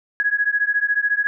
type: beating tone pair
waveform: sine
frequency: 1661.2 / 1675.2 Hz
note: G#6 / G#6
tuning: 0 / +15 cents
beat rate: 14 Hz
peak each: -20 dBFS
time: 0.2-1.27 s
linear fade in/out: 0 ms
effects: none